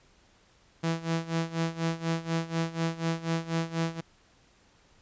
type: tone with tremolo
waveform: sawtooth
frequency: 164.81 Hz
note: E3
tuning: in tune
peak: -21 dBFS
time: 0.83-4.01 s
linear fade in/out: 10 ms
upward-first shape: sine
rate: 4.1 Hz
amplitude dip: 85%
effects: pink hiss -62 dBFS RMS until 5.01 s + resampled to 16000 Hz